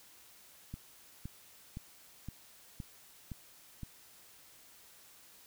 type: click train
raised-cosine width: 5 ms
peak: -29 dBFS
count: 7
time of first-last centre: 0.74-3.833 s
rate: 1.94 Hz
effects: white hiss -59 dBFS RMS until 5.46 s